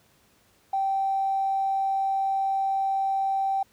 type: tone with tanh clipping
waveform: triangle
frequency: 778 Hz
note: G5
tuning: 13 cents flat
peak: -22 dBFS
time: 0.73-3.63 s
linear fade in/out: 5 ms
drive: 2 dB
effects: pink hiss -62 dBFS RMS until 3.72 s + high-pass 60 Hz 12 dB/octave